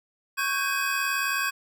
square tone cluster, 1109 / 1547 / 1626 / 2529 Hz, C#6 / G6 / G#6 / D#7, 0 / -23 / -37 / +28 cents, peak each -31 dBFS, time 0.37-1.51 s, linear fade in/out 20 ms, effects none

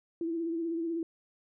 sine tone with vibrato, 332.1 Hz, E4, 13 cents sharp, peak -30 dBFS, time 0.21-1.03 s, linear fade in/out 2 ms, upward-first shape sine, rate 16 Hz, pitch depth 43 cents each way, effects none

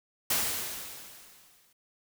white noise with exponential decay, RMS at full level -26 dBFS, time 0.3-1.73 s, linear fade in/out 5 ms, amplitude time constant 310 ms, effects none

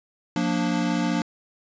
square chord, Bb major, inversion second, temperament equal with one note detuned, 177.67 / 233.1 / 293.7 Hz, F3 / Bb3 / D4, +30 / 0 / 0 cents, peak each -27 dBFS, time 0.36-1.22 s, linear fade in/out 2 ms, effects resampled to 16000 Hz

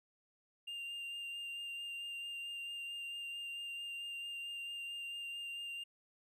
triangle tone with vibrato, 2794 Hz, F7, in tune, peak -40 dBFS, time 0.67-5.84 s, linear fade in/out 10 ms, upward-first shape sine, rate 4.5 Hz, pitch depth 12 cents each way, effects none

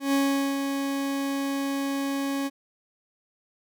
40% pulse tone with ADSR envelope, 276.2 Hz, C#4, 6 cents flat, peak -19 dBFS, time 0-2.5 s, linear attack 130 ms, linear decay 430 ms, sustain -6 dB, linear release 35 ms, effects none

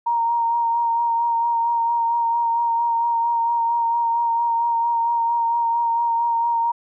sine tone with vibrato, 932.3 Hz, A#5, in tune, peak -17 dBFS, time 0.06-6.72 s, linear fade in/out 10 ms, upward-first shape sine, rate 4.4 Hz, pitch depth 20 cents each way, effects none

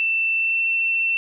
sine tone with pitch glide, 2673 to 2693 Hz, E7 to E7, +23 to +36 cents, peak -18 dBFS, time 0-1.17 s, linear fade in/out 0 ms, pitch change +13 cents, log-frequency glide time 0.36-0.62 s, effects none

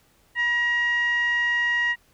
sine tone with frequency modulation, 1900 Hz, A#6, 33 cents sharp, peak -19 dBFS, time 0.35-1.96 s, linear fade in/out 50 ms, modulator 926 Hz, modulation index 0.4, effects tanh soft clip ceiling -15 dBFS + pink hiss -61 dBFS RMS until 2.13 s

